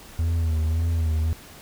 triangle tone with vibrato, 81.2 Hz, E2, 26 cents flat, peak -18 dBFS, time 0.19-1.33 s, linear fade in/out 0 ms, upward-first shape sine, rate 1.8 Hz, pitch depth 55 cents each way, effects pink hiss -45 dBFS RMS until 1.61 s

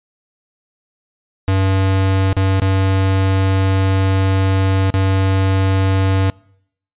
square tone with dropouts, 95.9 Hz, G2, 37 cents flat, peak -13 dBFS, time 1.48-6.3 s, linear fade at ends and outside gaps 0 ms, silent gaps 2.329-2.367 / 2.599-2.619 / 4.903-4.94 s, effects noise-tail reverb RT60 0.7 s tail -25 dB re dry + resampled to 8000 Hz

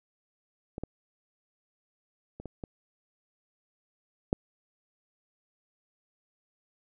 clicks, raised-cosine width 2 ms, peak -23 / -21 / -28 / -25 / -24 / -11 dBFS, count 6, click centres 0.781 / 0.836 / 2.4 / 2.457 / 2.638 / 4.329 s, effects none

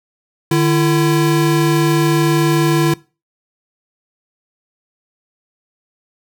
square tone pair together, 150 / 336.7 Hz, D3 / E4, +37 / +37 cents, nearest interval octave + major second, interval 1400 cents, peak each -15 dBFS, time 0.51-2.94 s, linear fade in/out 5 ms, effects noise-tail reverb RT60 0.3 s tail -21 dB re dry

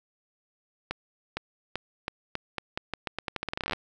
accelerating click train, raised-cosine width 0.3 ms, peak -14 dBFS, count 24, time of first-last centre 0.91-3.733 s, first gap 460 ms, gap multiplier 0.84, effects none

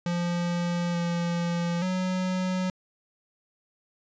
square tone with pitch steps, 173.7 / 171.9 / 184.8 Hz, F3 / F3 / F#3, -9 / -27 / -2 cents, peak -26 dBFS, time 0.06-2.7 s, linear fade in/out 2 ms, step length 880 ms, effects resampled to 16000 Hz

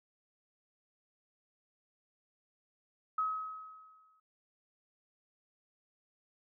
sine tone with exponential decay, 1276 Hz, D#6, 43 cents sharp, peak -28 dBFS, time 3.18-4.2 s, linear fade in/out 5 ms, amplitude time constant 220 ms, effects none

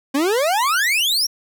40% pulse exponential sweep, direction up, 262.5 to 5800 Hz, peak -15 dBFS, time 0.14-1.27 s, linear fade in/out 10 ms, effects none

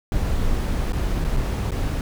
brown noise with dropouts, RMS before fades -22 dBFS, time 0.12-2.01 s, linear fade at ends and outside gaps 1 ms, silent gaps 0.922-0.931 / 1.242-1.247 / 1.366-1.37 / 1.708-1.718 s, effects none

